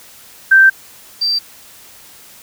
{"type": "tone pair in turn", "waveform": "sine", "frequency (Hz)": [1563, 4684], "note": ["G6", "D8"], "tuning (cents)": [-6, -5], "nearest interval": "octave + perfect fifth", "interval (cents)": 1901, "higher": "second", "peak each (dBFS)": [-4, -13], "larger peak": "first", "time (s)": [[0.51, 0.7], [1.21, 1.39]], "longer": "first", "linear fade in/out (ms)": 10, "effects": ["white hiss -41 dBFS RMS until 2.42 s"]}